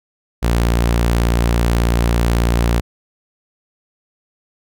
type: tone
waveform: sawtooth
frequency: 58.27 Hz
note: A#1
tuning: in tune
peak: -9 dBFS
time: 0.42-2.81 s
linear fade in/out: 20 ms
effects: none